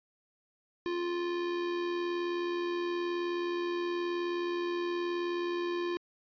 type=tone with amplitude modulation; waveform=square; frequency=349.2 Hz; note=F4; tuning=in tune; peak=-30 dBFS; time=0.86-5.97 s; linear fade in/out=0 ms; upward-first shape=sine; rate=79 Hz; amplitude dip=35%; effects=resampled to 11025 Hz